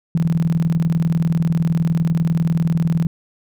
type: tone with tremolo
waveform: sine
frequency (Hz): 164.81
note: E3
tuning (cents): 0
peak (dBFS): -12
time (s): 0.15-3.07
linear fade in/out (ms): 2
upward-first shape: square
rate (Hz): 20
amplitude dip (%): 65
effects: none

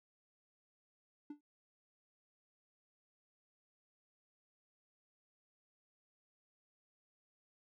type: tone with exponential decay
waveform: triangle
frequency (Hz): 293.7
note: D4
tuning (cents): 0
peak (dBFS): -39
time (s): 1.3-1.41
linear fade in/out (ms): 5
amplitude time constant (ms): 23
effects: none

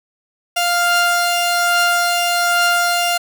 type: tone pair together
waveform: sawtooth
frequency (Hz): 698.5 / 1398.2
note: F5 / F6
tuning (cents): 0 / +2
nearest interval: octave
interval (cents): 1202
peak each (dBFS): -13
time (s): 0.56-3.18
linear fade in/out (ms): 10
effects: none

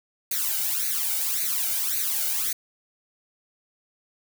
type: noise with flanger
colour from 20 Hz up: blue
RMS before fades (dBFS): -26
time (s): 0.31-2.53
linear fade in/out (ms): 5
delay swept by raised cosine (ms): 0.47 to 1.38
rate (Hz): 1.8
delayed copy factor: +0.9
effects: none

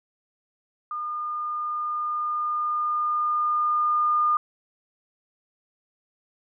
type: tone with level ramp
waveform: sine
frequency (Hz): 1214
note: D#6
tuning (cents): -43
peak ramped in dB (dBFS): -28 to -18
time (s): 0.91-4.37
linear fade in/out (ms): 2
effects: none

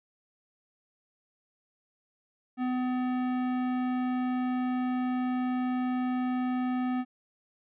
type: tone with tanh clipping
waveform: sine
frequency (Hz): 252.2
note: B3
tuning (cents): +36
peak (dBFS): -29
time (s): 2.57-7.05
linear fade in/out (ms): 50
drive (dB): 17
effects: resampled to 8000 Hz

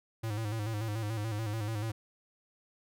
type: tone with vibrato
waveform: square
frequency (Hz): 108.3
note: A2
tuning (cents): -27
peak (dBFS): -33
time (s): 0.23-1.92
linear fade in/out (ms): 10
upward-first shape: square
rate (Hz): 6.9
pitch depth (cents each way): 68
effects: none

